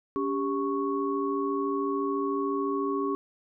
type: tone cluster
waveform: sine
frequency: 282 / 395.9 / 1107 Hz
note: C#4 / G4 / C#6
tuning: +30 / +17 / -3 cents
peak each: -30 / -29 / -32 dBFS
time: 0.16-3.15 s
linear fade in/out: 0 ms
effects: none